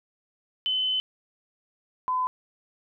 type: tone pair in turn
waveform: sine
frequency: 3037 / 1013.5 Hz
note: F#7 / B5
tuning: +44 / +45 cents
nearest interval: octave + perfect fifth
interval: 1899 cents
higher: first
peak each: -23 / -23 dBFS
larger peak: neither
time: 0.66-1 / 2.08-2.27 s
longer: first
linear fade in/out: 0 ms
effects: none